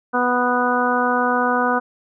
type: harmonic tone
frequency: 246.9 Hz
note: B3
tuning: in tune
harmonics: 1 / 2 / 3 / 4 / 5 / 6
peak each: -23 / -23 / -23 / -23 / -23 / -23 dBFS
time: 0.13-1.8 s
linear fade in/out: 20 ms
effects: none